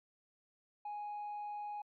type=tone with tanh clipping; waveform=triangle; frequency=830.6 Hz; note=G#5; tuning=in tune; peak=-40 dBFS; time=0.85-1.82 s; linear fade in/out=5 ms; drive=6 dB; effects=MP3 96 kbps